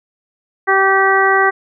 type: harmonic tone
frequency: 387.3 Hz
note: G4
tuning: 21 cents flat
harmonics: 1 / 2 / 3 / 4 / 5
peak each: -16 / -16 / -16 / -16 / -16 dBFS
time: 0.67-1.51 s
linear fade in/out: 20 ms
effects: none